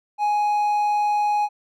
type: tone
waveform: triangle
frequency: 833 Hz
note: G#5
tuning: 5 cents sharp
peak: -16 dBFS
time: 0.18-1.49 s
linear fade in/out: 50 ms
effects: none